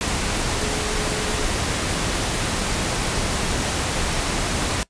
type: tone in noise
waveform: sine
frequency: 424.6 Hz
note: G#4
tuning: 38 cents sharp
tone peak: -31 dBFS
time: 0.57-1.45 s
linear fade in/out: 0 ms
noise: pink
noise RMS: -23 dBFS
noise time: 0.01-4.83 s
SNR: -11 dB
effects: noise-tail reverb RT60 0.1 s tail -20 dB re dry + resampled to 22050 Hz